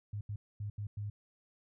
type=tone bursts at uneven times; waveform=sine; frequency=103.5 Hz; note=G#2; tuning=5 cents flat; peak=-36 dBFS; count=5; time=0.13-0.21 / 0.29-0.36 / 0.6-0.7 / 0.78-0.87 / 0.97-1.1 s; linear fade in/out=5 ms; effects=none